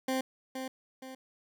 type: tone with echo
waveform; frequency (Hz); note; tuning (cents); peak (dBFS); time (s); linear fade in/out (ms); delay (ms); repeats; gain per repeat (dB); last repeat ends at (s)
20% pulse; 261.6; C4; 0; -24; 0.08-0.21; 5; 470; 2; -7; 1.15
effects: none